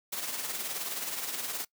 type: noise with tremolo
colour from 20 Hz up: white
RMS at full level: -33 dBFS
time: 0.12-1.65 s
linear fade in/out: 10 ms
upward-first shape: triangle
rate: 19 Hz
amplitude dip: 55%
effects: noise-tail reverb RT60 0.1 s tail -22 dB re dry + high-pass 200 Hz 12 dB/octave